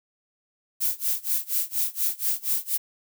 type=noise with tremolo; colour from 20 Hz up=violet; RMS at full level=-23 dBFS; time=0.8-2.78 s; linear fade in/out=20 ms; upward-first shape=sine; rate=4.2 Hz; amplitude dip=95%; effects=none